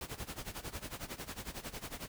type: noise with tremolo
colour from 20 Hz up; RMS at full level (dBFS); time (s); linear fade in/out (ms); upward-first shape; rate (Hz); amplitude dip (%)
pink; -41; 0.01-2.08; 2; sine; 11; 85
effects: none